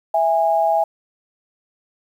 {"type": "tone pair together", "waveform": "sine", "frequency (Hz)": [659.3, 821.1], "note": ["E5", "G#5"], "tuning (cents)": [0, -20], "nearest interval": "major third", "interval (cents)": 380, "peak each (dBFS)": -17, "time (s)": [0.14, 0.84], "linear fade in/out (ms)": 5, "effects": ["8-bit"]}